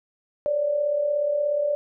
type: tone pair together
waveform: sine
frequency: 549.2 / 586 Hz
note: C#5 / D5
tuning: -16 / -4 cents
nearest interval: minor second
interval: 112 cents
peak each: -30 / -21 dBFS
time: 0.46-1.75 s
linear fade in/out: 0 ms
effects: none